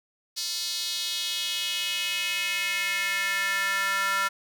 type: tone with high-pass filter sweep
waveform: square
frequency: 196 Hz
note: G3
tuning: in tune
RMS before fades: -28 dBFS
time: 0.36-4.29 s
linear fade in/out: 20 ms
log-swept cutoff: 4600 to 1400 Hz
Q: 3.1
effects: none